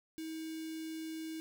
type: tone with notch filter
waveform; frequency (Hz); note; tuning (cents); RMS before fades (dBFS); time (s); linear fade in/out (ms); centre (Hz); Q
square; 319.5; D#4; +46; -42; 0.18-1.4; 0; 1000; 0.55
effects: none